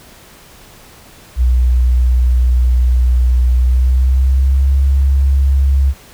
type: tone with pitch glide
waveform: sine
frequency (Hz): 61.74 to 68.11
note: B1 to C#2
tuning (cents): 0 to -30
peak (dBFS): -8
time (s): 1.36-5.94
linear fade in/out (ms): 50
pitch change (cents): +170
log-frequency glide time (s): 3.52-4.73
effects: pink hiss -41 dBFS RMS until 6.13 s